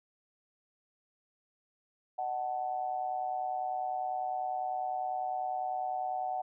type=tone with amplitude modulation; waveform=sine; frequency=747 Hz; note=F#5; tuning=16 cents sharp; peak=-28 dBFS; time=2.18-6.42 s; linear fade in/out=10 ms; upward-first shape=sine; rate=130 Hz; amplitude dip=75%; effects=none